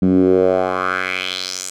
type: tone with band-pass filter sweep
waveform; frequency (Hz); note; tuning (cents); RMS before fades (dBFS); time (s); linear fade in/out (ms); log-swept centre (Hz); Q
10% pulse; 92.5; F#2; 0; -17; 0.02-1.7; 5; 200 to 7800; 3.2
effects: none